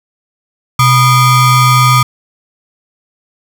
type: ring-modulated tone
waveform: square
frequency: 551 Hz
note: C#5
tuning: 11 cents flat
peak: -3 dBFS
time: 0.79-2.03 s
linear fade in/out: 5 ms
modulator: 678 Hz
effects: none